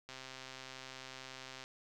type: click train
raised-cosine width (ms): 0.2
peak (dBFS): -30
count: 204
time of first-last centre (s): 0.09-1.64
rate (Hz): 131
effects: none